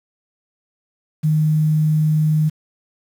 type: tone with quantisation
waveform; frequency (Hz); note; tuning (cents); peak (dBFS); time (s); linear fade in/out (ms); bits
sine; 154.5; D#3; -12; -13; 1.23-2.5; 20; 7
effects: none